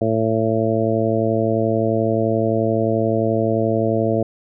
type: harmonic tone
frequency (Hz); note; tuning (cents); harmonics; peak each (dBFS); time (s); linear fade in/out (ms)
111.5; A2; +23; 1 / 2 / 3 / 4 / 5 / 6; -23 / -23 / -23 / -23 / -23 / -23; 0.01-4.23; 5
effects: none